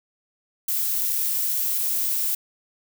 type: noise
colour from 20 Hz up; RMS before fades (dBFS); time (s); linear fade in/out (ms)
violet; -24; 0.68-2.35; 5
effects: none